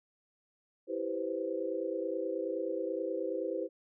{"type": "chord", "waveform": "sine", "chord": "C major seventh", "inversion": "first", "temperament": "equal", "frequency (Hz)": [329.6, 392, 493.9, 523.3], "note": ["E4", "G4", "B4", "C5"], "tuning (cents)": [0, 0, 0, 0], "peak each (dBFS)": [-38, -38, -38, -37], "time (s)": [0.87, 3.69], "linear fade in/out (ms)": 50, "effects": []}